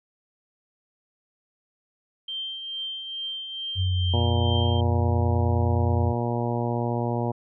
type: tone with tremolo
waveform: sine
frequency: 3151 Hz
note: G7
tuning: 8 cents sharp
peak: -28 dBFS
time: 2.28-4.81 s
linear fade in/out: 5 ms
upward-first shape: triangle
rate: 2.3 Hz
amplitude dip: 50%
type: tone with pitch glide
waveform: sine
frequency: 92.5 to 89.4 Hz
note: F#2 to F2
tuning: 0 to +41 cents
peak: -21 dBFS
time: 3.75-6.14 s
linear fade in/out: 50 ms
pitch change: -59 cents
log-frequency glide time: 3.85-4.06 s
type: harmonic tone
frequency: 119 Hz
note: A#2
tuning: 36 cents sharp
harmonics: 1 / 2 / 3 / 4 / 5 / 6 / 7 / 8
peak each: -27 / -30 / -32 / -33 / -34 / -35 / -35 / -36 dBFS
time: 4.13-7.32 s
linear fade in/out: 10 ms
effects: none